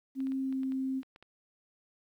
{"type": "tone with pitch glide", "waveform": "sine", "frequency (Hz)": [266.6, 264.3], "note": ["C4", "C4"], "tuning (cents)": [33, 18], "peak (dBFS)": -30, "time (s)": [0.15, 1.03], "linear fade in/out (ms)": 50, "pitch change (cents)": -15, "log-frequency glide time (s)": [0.39, 0.61]}
{"type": "clicks", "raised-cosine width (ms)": 0.3, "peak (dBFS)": -37, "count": 9, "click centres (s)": [0.204, 0.27, 0.32, 0.526, 0.633, 0.721, 1.031, 1.161, 1.226]}
{"effects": ["11-bit"]}